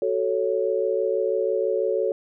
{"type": "chord", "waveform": "sine", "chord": "F# minor", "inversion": "none", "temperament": "equal with one note detuned", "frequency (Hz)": [373.9, 440, 554.4], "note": ["F#4", "A4", "C#5"], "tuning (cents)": [18, 0, 0], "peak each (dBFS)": [-26, -24, -25], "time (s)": [0.02, 2.12], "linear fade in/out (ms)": 2, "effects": []}